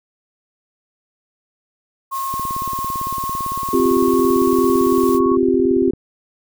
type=noise; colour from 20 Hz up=blue; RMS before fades=-32 dBFS; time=2.11-5.2 s; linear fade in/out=50 ms
type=tone with pitch glide; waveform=sine; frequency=1078 to 1107 Hz; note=C#6 to C#6; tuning=-49 to -3 cents; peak=-21 dBFS; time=2.11-5.37 s; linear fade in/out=20 ms; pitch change=+46 cents; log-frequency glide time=3.17-4.49 s
type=click train; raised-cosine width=3 ms; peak=-19 dBFS; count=65; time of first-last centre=2.34-5.936 s; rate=17.8 Hz
type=chord; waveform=sine; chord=C suspended fourth; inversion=none; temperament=equal; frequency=261.6 / 349.2 / 392 Hz; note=C4 / F4 / G4; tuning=0 / 0 / 0 cents; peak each=-17 dBFS; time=3.73-5.91 s; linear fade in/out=5 ms
effects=none